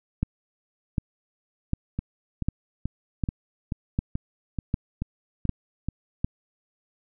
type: two click trains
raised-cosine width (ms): 5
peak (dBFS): -11 / -15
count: 9 / 10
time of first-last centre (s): 0.23-6.245 / 1.99-5.886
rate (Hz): 1.33 / 2.31
effects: none